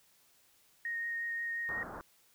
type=tone with vibrato; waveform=sine; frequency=1860 Hz; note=A#6; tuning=4 cents flat; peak=-34 dBFS; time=0.85-1.83 s; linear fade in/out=2 ms; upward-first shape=triangle; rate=5.6 Hz; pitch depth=11 cents each way
type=low-pass noise; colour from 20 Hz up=white; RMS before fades=-45 dBFS; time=1.69-2.01 s; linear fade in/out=0 ms; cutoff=1500 Hz; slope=48 dB/octave
effects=white hiss -67 dBFS RMS until 2.34 s